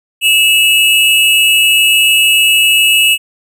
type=tone pair together; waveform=square; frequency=2637 / 2890 Hz; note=E7 / F#7; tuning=0 / -41 cents; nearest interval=major second; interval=159 cents; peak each=-10 dBFS; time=0.21-3.18 s; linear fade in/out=50 ms; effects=none